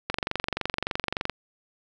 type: click train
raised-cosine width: 0.3 ms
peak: -10 dBFS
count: 29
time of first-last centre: 0.1-1.297 s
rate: 23.4 Hz
effects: none